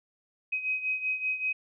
sine beating tone pair, 2524 / 2529.2 Hz, D#7 / D#7, +24 / +28 cents, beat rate 5.2 Hz, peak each -29 / -34 dBFS, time 0.52-1.53 s, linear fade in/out 10 ms, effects none

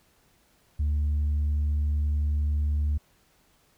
sine tone with tanh clipping, 74.1 Hz, D2, 16 cents sharp, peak -23 dBFS, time 0.79-2.98 s, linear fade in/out 10 ms, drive 1 dB, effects pink hiss -64 dBFS RMS until 3.77 s

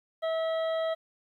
harmonic tone, 648 Hz, E5, 30 cents flat, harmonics 1 / 2 / 3 / 5 / 6, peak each -27 / -39 / -42 / -44 / -49 dBFS, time 0.22-0.95 s, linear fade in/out 20 ms, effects 11-bit

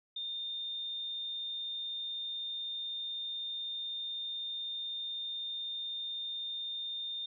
sine tone, 3628 Hz, A#7, 48 cents flat, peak -36 dBFS, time 0.16-7.26 s, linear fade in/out 5 ms, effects none

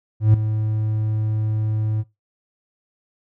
triangle tone with ADSR envelope, 108.2 Hz, A2, 29 cents flat, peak -6 dBFS, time 0.2-2.04 s, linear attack 140 ms, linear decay 4 ms, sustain -11 dB, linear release 39 ms, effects noise-tail reverb RT60 0.2 s tail -20 dB re dry

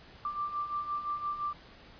sine beating tone pair, 1174.7 / 1180.5 Hz, D6 / D6, 0 / +9 cents, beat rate 5.8 Hz, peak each -39 / -33 dBFS, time 0.25-1.53 s, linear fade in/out 2 ms, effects pink hiss -54 dBFS RMS until 1.99 s + resampled to 11025 Hz

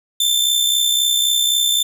sawtooth tone with amplitude modulation, 3551 Hz, A7, 15 cents sharp, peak -9 dBFS, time 0.2-1.83 s, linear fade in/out 5 ms, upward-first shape sine, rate 63.8 Hz, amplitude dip 50%, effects none

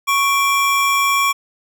square tone pair together, 1108.7 / 2351 Hz, C#6 / D7, 0 / +1 cents, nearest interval octave + minor second, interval 1301 cents, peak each -16 / -19 dBFS, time 0.07-1.33 s, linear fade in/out 20 ms, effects none

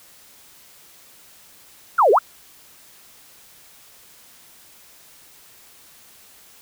sine exponential two-way sweep, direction down then up, 1505 to 374.6 to 1505 Hz, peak -11 dBFS, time 1.98-2.19 s, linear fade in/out 10 ms, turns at 2.11 s, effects white hiss -49 dBFS RMS until 6.61 s

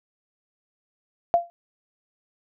sine tone with exponential decay, 689 Hz, F5, 24 cents flat, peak -11 dBFS, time 1.34-1.5 s, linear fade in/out 0 ms, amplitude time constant 33 ms, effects none

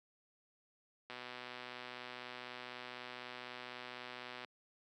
click train, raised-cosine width 0.3 ms, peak -30 dBFS, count 416, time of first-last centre 1.1-4.447 s, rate 124 Hz, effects high-pass 200 Hz 12 dB/octave

